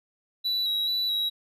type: tone with vibrato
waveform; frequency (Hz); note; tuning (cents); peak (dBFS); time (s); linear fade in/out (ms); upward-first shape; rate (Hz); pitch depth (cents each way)
triangle; 3910; B7; -18; -23; 0.44-1.3; 20; square; 2.3; 20
effects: none